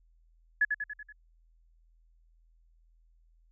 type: tone with echo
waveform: sine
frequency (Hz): 1700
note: G#6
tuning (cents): +40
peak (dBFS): -21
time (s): 0.61-0.65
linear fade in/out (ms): 5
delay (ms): 95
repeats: 5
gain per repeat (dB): -5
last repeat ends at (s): 1.125
effects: added 41 Hz sine -61 dBFS peak until 3.51 s